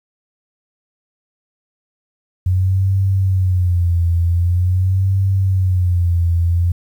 sine tone with vibrato, 90.7 Hz, F#2, 34 cents flat, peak -12 dBFS, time 2.46-6.72 s, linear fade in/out 5 ms, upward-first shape sine, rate 0.45 Hz, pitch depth 110 cents each way, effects 8-bit

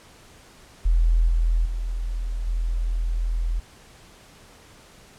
sine tone with level steps, 41.42 Hz, E1, 9 cents sharp, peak -15 / -17 / -24 / -21 dBFS, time 0.85-3.6 s, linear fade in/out 10 ms, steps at 1.28 / 1.65 / 2.47 s, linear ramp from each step 5 ms, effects pink hiss -50 dBFS RMS until 5.18 s + low-pass 10000 Hz 12 dB/octave

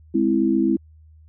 sine chord, Ab augmented, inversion none, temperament equal, 207.7 / 261.6 / 329.6 Hz, Ab3 / C4 / E4, 0 / 0 / 0 cents, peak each -22 / -21 / -19 dBFS, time 0.14-0.77 s, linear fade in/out 10 ms, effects added 78 Hz sine -46 dBFS peak until 1.28 s

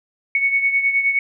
sine beating tone pair, 2217 / 2226.6 Hz, C#7 / C#7, 0 / +7 cents, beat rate 9.6 Hz, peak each -16 / -23 dBFS, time 0.35-1.19 s, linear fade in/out 2 ms, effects none

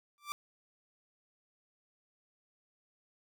sawtooth tone with exponential growth, 1174.7 Hz, D6, in tune, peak -29 dBFS, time 0.18-0.32 s, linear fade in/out 0 ms, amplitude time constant 29 ms, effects none

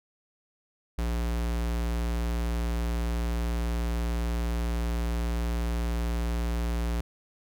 square tone, 58.27 Hz, A#1, in tune, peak -27 dBFS, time 0.98-7.01 s, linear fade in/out 5 ms, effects none

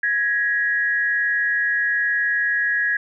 sine tone pair together, 1661.2 / 1900.1 Hz, G#6 / A#6, 0 / +33 cents, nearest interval major second, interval 233 cents, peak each -19 / -23 dBFS, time 0.03-2.97 s, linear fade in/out 5 ms, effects none

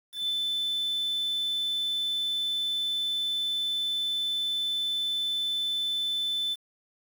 triangle tone with ADSR envelope, 3520 Hz, A7, in tune, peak -22 dBFS, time 0.12-6.56 s, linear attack 170 ms, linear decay 19 ms, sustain -2 dB, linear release 34 ms, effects tanh soft clip ceiling -22 dBFS + 8-bit

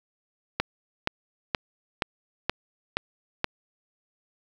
click train, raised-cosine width 0.3 ms, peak -7 dBFS, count 7, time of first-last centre 0.6-3.444 s, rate 2.11 Hz, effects 7-bit

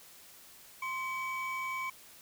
triangle tone pair together, 1046.5 / 2275 Hz, C6 / C#7, 0 / +44 cents, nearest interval octave + minor second, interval 1344 cents, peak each -34 / -35 dBFS, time 0.82-1.9 s, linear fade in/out 5 ms, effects tanh soft clip ceiling -26 dBFS + white hiss -55 dBFS RMS until 2.21 s

